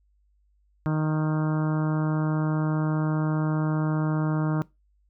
harmonic tone with a mistuned harmonic, 155 Hz, D#3, 6 cents flat, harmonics 1 / 2 / 3 / 4 / 5 / 6 / 7 / 8 / 9 / 10, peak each -23 / -29 / -39 / -37 / -42 / -40 / -41 / -42 / -42 / -47 dBFS, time 0.86-4.62 s, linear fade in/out 0 ms, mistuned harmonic 10, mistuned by +29 cents, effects noise-tail reverb RT60 0.2 s tail -20 dB re dry + added 50 Hz sine -62 dBFS peak until 5.09 s

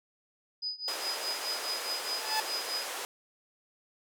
sine tone with tremolo, 4978 Hz, D#8, in tune, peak -30 dBFS, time 0.62-2.88 s, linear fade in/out 10 ms, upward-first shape triangle, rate 4.8 Hz, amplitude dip 95%
pink band-pass noise, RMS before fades -38 dBFS, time 0.88-3.05 s, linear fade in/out 0 ms, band 440 to 13000 Hz, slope 24 dB/octave
sawtooth tone with exponential growth, 870 Hz, A5, 20 cents flat, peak -22 dBFS, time 2.06-2.4 s, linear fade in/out 1 ms, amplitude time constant 73 ms
effects none

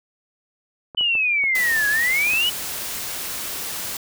clicks, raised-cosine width 1 ms, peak -23 dBFS, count 8, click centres 0.948 / 1.01 / 1.153 / 1.439 / 1.716 / 1.767 / 2.269 / 2.335 s
sine exponential two-way sweep, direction down then up, 3011 to 1651 to 3011 Hz, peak -17 dBFS, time 0.97-2.5 s, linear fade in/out 10 ms, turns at 1.88 s
white noise, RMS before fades -29 dBFS, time 1.55-3.97 s, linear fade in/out 2 ms
effects none

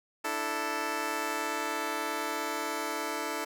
10% pulse chord, D suspended second, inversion none, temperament just, 293.7 / 330.4 / 440.5 Hz, D4 / E4 / A4, 0 / +4 / +2 cents, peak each -29 / -28 / -27 dBFS, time 0.24-3.45 s, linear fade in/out 10 ms, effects none

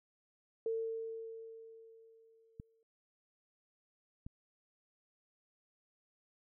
sine tone with exponential decay, 450.8 Hz, A4, 42 cents sharp, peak -32 dBFS, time 0.66-2.83 s, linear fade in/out 2 ms, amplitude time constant 470 ms
clicks, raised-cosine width 5 ms, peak -33 dBFS, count 2, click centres 2.599 / 4.265 s
effects none

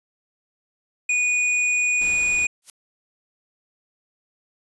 square tone, 2464 Hz, D#7, 17 cents flat, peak -19 dBFS, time 1.09-2.47 s, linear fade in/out 5 ms
pink noise, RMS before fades -39 dBFS, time 2.01-2.46 s, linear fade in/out 5 ms
blue noise with exponential growth, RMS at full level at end -33 dBFS, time 2.62-2.7 s, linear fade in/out 2 ms, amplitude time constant 17 ms
effects resampled to 24000 Hz

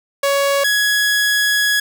sawtooth tone pair in turn, 559 / 1675.1 Hz, C#5 / G#6, +14 / +14 cents, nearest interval octave + perfect fifth, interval 1900 cents, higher second, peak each -10 dBFS, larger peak neither, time 0.23-0.64 / 0.64-1.8 s, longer second, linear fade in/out 5 ms, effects none

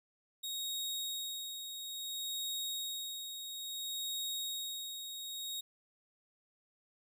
sawtooth tone with tremolo, 3760 Hz, A#7, 14 cents sharp, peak -33 dBFS, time 0.43-5.61 s, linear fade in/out 10 ms, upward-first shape sine, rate 0.59 Hz, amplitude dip 50%, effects none

